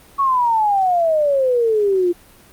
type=exponential sweep; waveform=sine; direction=down; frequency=1126 to 343.5 Hz; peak=-13 dBFS; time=0.18-2.13 s; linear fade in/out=20 ms; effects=pink hiss -47 dBFS RMS until 2.52 s + Opus 32 kbps